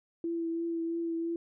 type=tone with vibrato; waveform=sine; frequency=333.5 Hz; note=E4; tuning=20 cents sharp; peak=-30 dBFS; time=0.24-1.36 s; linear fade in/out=2 ms; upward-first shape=triangle; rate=3 Hz; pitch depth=21 cents each way; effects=none

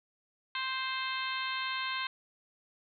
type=harmonic tone; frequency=523.3 Hz; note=C5; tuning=in tune; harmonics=2 / 3 / 4 / 5 / 6 / 7 / 8; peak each=-37 / -39 / -40 / -41 / -42 / -42 / -43 dBFS; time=0.55-2.07 s; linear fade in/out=2 ms; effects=none

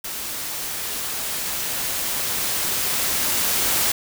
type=noise with level ramp; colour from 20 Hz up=white; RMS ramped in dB=-30 to -20 dBFS; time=0.04-3.92 s; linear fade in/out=5 ms; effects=none

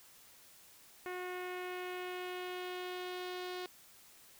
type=tone with low-pass filter sweep; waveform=sawtooth; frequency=362.8 Hz; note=F#4; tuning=34 cents flat; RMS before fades=-42 dBFS; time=1.06-3.66 s; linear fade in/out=0 ms; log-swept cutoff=2100 to 4200 Hz; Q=2; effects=white hiss -60 dBFS RMS until 4.39 s

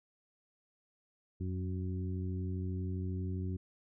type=harmonic tone with a mistuned harmonic; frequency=92.5 Hz; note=F#2; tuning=in tune; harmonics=1 / 2 / 3 / 4; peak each=-35 / -41 / -45 / -47 dBFS; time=1.4-3.57 s; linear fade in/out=10 ms; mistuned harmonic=1; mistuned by=-47 cents; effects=none

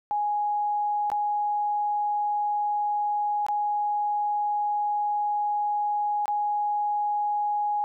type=tone with dropouts; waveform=sine; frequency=830.6 Hz; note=G#5; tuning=in tune; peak=-23 dBFS; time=0.11-7.84 s; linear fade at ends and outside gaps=0 ms; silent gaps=1.101-1.117 / 3.465-3.485 / 6.257-6.28 s; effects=none

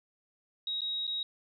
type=tone with dropouts; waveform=sine; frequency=3800 Hz; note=A#7; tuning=33 cents sharp; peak=-31 dBFS; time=0.67-1.23 s; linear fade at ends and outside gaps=2 ms; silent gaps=0.808-0.817 / 1.069-1.076 s; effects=none

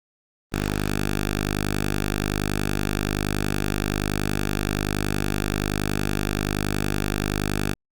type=tone with notch filter; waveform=5% pulse; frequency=50.6 Hz; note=G#1; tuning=44 cents flat; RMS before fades=-25 dBFS; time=0.52-7.74 s; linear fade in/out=10 ms; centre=540 Hz; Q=1.3; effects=Opus 32 kbps

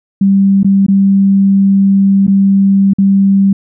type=tone with dropouts; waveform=sine; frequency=196 Hz; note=G3; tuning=in tune; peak=-5 dBFS; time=0.21-3.53 s; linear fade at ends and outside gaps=5 ms; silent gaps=0.632-0.645 / 0.865-0.883 / 2.268-2.278 / 2.935-2.984 s; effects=none

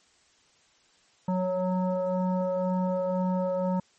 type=tone with frequency modulation; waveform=sine; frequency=185 Hz; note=F#3; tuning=in tune; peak=-24 dBFS; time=1.28-3.8 s; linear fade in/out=5 ms; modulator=368 Hz; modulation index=1.7; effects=white hiss -63 dBFS RMS until 3.98 s + MP3 32 kbps

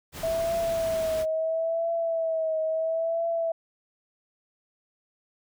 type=noise; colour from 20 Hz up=pink; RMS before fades=-38 dBFS; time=0.12-1.26 s; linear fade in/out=50 ms
type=tone with vibrato; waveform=sine; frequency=652 Hz; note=E5; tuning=19 cents flat; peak=-24 dBFS; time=0.23-3.52 s; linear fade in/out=5 ms; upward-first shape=triangle; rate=0.74 Hz; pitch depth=53 cents each way
effects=none

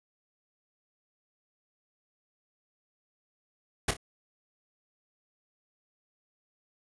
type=noise with echo; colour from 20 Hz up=pink; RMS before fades=-25 dBFS; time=3.88-3.91 s; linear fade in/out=5 ms; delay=29 ms; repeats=2; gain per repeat=-10 dB; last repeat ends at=3.968 s; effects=resampled to 24000 Hz

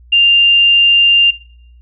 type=tone; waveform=sine; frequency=2794 Hz; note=F7; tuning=in tune; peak=-6 dBFS; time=0.12-1.31 s; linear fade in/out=10 ms; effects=noise-tail reverb RT60 0.7 s tail -21 dB re dry + added 60 Hz sine -39 dBFS peak until 1.81 s

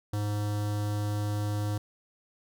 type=tone with notch filter; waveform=square; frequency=104 Hz; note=G#2; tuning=3 cents sharp; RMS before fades=-30 dBFS; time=0.13-1.78 s; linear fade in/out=5 ms; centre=2300 Hz; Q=1.4; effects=none

